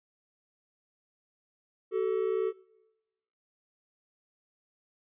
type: tone pair together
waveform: triangle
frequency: 379.4 / 440 Hz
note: F#4 / A4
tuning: +43 / 0 cents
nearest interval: minor third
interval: 257 cents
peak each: -27 / -27 dBFS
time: 1.91-2.53 s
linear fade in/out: 50 ms
effects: noise-tail reverb RT60 1.0 s tail -23 dB re dry + resampled to 8000 Hz